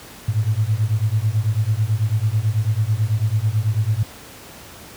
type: beating tone pair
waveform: sine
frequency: 103.6 / 112.7 Hz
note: G#2 / A2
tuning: -4 / +42 cents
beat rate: 9.1 Hz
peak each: -19 / -19 dBFS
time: 0.28-4.03 s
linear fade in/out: 5 ms
effects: pink hiss -40 dBFS RMS until 4.96 s + high-pass 60 Hz 12 dB/octave